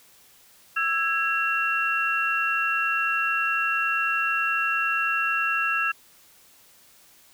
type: tone cluster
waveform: sine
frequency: 1323 / 1652 / 2730 Hz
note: E6 / G#6 / F7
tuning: +6 / -10 / -40 cents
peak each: -26 dBFS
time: 0.76-5.92 s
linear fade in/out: 10 ms
effects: white hiss -55 dBFS RMS until 7.33 s